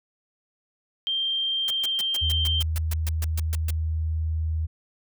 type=tone with pitch glide; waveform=sine; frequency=3169 to 3143 Hz; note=G7 to G7; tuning=+18 to +4 cents; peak=-23 dBFS; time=1.07-2.62 s; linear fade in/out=0 ms; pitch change=-14 cents; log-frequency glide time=1.62-2.34 s
type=noise bursts; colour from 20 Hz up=white; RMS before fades=-33 dBFS; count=14; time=1.68-3.706 s; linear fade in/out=2 ms; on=24 ms; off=130 ms
type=tone; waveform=sine; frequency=79.6 Hz; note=D#2; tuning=40 cents sharp; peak=-23 dBFS; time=2.21-4.67 s; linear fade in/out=20 ms
effects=none